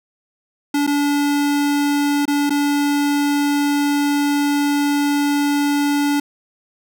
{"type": "tone with dropouts", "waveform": "square", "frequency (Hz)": 288, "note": "D4", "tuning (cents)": -34, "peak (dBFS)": -16, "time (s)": [0.74, 6.2], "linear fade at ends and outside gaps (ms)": 5, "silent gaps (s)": [[0.867, 0.874], [2.255, 2.278], [2.496, 2.504]], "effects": []}